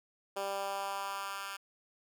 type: tone with high-pass filter sweep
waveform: 10% pulse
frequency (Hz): 197.2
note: G3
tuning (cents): +11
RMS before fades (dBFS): -38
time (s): 0.36-1.57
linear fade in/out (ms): 10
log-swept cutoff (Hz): 490 to 1600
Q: 1.8
effects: none